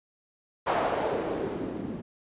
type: noise with low-pass filter sweep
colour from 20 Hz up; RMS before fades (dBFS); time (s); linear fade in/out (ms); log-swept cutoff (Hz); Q
blue; -30; 0.66-2.02; 20; 820 to 220; 2
effects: resampled to 8000 Hz